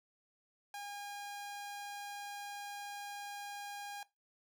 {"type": "tone", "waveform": "sawtooth", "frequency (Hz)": 813, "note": "G#5", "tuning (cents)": -37, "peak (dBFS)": -39, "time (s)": [0.74, 4.03], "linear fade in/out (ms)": 2, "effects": ["noise-tail reverb RT60 0.2 s tail -18 dB re dry"]}